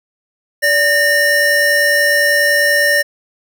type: tone pair together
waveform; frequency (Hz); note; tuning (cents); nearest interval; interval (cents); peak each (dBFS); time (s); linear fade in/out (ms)
square; 579 / 1827.1; D5 / A#6; -25 / -35; octave + minor sixth; 1990; -17 / -12; 0.62-3.03; 20
effects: none